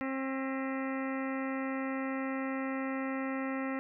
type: harmonic tone with a mistuned harmonic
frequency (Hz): 267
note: C4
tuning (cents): +35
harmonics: 1 / 2 / 3 / 4 / 5 / 6 / 7 / 8 / 9 / 10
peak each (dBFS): -34 / -40 / -45 / -46 / -44 / -53 / -44 / -47 / -51 / -54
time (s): 0.01-3.79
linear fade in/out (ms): 0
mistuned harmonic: 8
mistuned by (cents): -69
effects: none